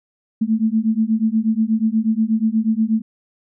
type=beating tone pair; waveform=sine; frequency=216.9 / 225.2 Hz; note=A3 / A3; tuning=-25 / +40 cents; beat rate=8.3 Hz; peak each=-18 dBFS; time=0.41-3.02 s; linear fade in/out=10 ms; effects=none